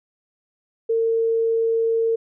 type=tone; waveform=sine; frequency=454.5 Hz; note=A#4; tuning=44 cents flat; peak=-17 dBFS; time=0.89-2.16 s; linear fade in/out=10 ms; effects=none